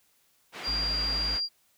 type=band-pass noise; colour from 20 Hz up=white; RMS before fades=-40 dBFS; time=0.52-1.41 s; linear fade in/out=50 ms; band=190 to 2600 Hz; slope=12 dB/octave
type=tone; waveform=sine; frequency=4767 Hz; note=D8; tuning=25 cents sharp; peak=-27 dBFS; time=0.63-1.49 s; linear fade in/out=50 ms
type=harmonic tone; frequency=55 Hz; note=A1; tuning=in tune; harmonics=1 / 3 / 5; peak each=-33 / -46 / -48 dBFS; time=0.67-1.37 s; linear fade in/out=20 ms
effects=white hiss -67 dBFS RMS until 1.77 s